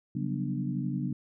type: tone cluster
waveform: sine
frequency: 138.9 / 180.9 / 192 / 243.6 / 295.7 Hz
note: C#3 / F#3 / G3 / B3 / D4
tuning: +4 / -39 / -36 / -24 / +12 cents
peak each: -33 / -37 / -36 / -35 / -37 dBFS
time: 0.15-1.13 s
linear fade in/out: 5 ms
effects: none